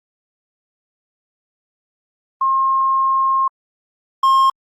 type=tone pair in turn; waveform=sine / triangle; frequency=1069 / 1069 Hz; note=C6 / C6; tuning=+37 / +37 cents; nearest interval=unison; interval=0 cents; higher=neither; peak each=-13 / -8 dBFS; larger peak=second; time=2.41-3.48 / 4.23-4.5 s; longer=first; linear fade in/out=5 ms; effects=Opus 32 kbps